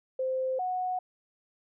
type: tone pair in turn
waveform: sine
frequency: 520 / 735.4 Hz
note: C5 / F#5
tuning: -11 / -11 cents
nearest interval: tritone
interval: 600 cents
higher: second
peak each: -27 / -28 dBFS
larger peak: first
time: 0.19-0.59 / 0.59-0.99 s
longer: neither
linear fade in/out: 5 ms
effects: none